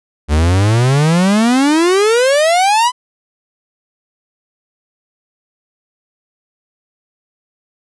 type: exponential sweep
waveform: 45% pulse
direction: up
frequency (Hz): 71.2 to 1018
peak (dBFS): -9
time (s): 0.28-2.92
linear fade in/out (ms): 50
effects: resampled to 24000 Hz